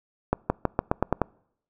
accelerating click train, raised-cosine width 1 ms, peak -7 dBFS, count 8, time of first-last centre 0.33-1.217 s, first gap 170 ms, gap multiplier 0.9, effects noise-tail reverb RT60 0.7 s tail -26 dB re dry

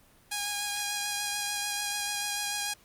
5% pulse tone with vibrato, 820 Hz, G#5, 22 cents flat, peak -18 dBFS, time 0.31-2.74 s, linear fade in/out 10 ms, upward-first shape sine, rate 6.8 Hz, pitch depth 14 cents each way, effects pink hiss -60 dBFS RMS until 2.84 s + Opus 24 kbps

